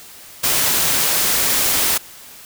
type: noise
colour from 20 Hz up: white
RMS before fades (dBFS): -17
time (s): 0.43-1.98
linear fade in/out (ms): 10
effects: white hiss -40 dBFS RMS until 2.45 s